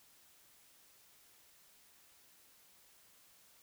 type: silence
effects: white hiss -65 dBFS RMS until 3.62 s